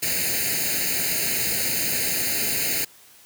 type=noise with comb filter; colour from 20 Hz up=white; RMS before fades=-24 dBFS; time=0.02-2.85 s; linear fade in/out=10 ms; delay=0.44 ms; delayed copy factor=+1; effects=white hiss -51 dBFS RMS until 3.25 s + high-pass 80 Hz 12 dB/octave